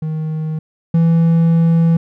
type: tone pair in turn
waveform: triangle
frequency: 156.9 / 165.79 Hz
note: D#3 / E3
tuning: +15 / +10 cents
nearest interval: minor second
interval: 95 cents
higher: second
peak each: -16 / -7 dBFS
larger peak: second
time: 0.02-0.59 / 0.94-1.97 s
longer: second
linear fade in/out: 5 ms
effects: none